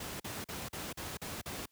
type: noise bursts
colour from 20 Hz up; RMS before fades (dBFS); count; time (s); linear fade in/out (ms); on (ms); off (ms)
pink; -41; 7; 0-1.658; 5; 200; 43
effects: white hiss -75 dBFS RMS until 1.71 s + high-pass 60 Hz 12 dB/octave